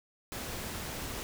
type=noise; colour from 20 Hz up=pink; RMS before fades=-39 dBFS; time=0.32-1.23 s; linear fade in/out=0 ms; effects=none